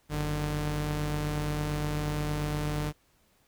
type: tone pair together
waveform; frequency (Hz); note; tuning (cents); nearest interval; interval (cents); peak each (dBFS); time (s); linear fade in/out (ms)
sawtooth; 46.99 / 149.5; F#1 / D3; +28 / +31; octave + minor sixth; 2003; -30 / -26; 0.09-2.93; 50
effects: pink hiss -67 dBFS RMS until 3.47 s